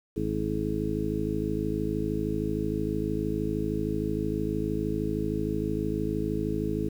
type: harmonic tone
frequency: 53.1 Hz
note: G#1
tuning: 39 cents sharp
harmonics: 1 / 2 / 3 / 4 / 5 / 6 / 8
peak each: -36 / -36 / -34 / -34 / -35 / -32 / -33 dBFS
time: 0.16-6.89 s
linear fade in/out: 10 ms
effects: 9-bit